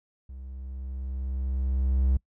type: tone with level ramp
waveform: triangle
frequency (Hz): 65.41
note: C2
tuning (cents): 0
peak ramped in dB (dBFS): -37 to -17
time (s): 0.29-2.17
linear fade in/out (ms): 5
effects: noise-tail reverb RT60 0.1 s tail -24 dB re dry